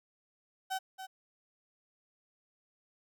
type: tone with echo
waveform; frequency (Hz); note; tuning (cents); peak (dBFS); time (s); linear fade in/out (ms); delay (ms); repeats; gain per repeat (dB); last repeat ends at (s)
35% pulse; 761; F#5; +48; -31; 0.7-0.79; 20; 280; 1; -9; 1.07
effects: none